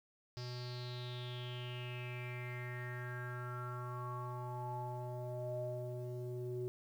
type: tone with low-pass filter sweep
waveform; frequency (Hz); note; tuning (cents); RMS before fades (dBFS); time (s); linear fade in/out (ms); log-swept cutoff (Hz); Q
square; 123.47; B2; 0; -43; 0.37-6.68; 0; 5000 to 400; 7.6
effects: 11-bit